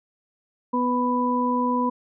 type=harmonic tone; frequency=247.7 Hz; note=B3; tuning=5 cents sharp; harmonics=1 / 2 / 4; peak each=-23 / -29 / -23 dBFS; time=0.73-1.9 s; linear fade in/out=10 ms; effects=none